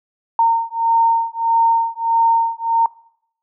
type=beating tone pair; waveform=sine; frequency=916 / 917.6 Hz; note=A#5 / A#5; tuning=-31 / -28 cents; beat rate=1.6 Hz; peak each=-16 dBFS; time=0.39-2.86 s; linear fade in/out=2 ms; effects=noise-tail reverb RT60 0.7 s tail -23 dB re dry